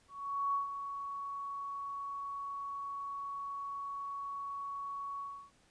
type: tone with ADSR envelope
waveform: sine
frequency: 1118 Hz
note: C#6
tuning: 14 cents sharp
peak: -29 dBFS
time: 0.08-5.51 s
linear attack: 460 ms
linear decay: 130 ms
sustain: -9 dB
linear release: 310 ms
effects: pink hiss -68 dBFS RMS until 5.7 s + resampled to 22050 Hz